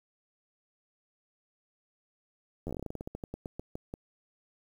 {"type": "slowing click train", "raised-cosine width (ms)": 2, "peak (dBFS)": -24, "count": 21, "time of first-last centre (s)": [2.67, 3.939], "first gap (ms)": 11, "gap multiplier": 1.16, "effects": ["9-bit"]}